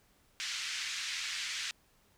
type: band-pass noise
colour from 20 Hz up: pink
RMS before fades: -38 dBFS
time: 0.4-1.71 s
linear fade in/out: 0 ms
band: 1800 to 6700 Hz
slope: 24 dB/octave
effects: pink hiss -68 dBFS RMS until 2.17 s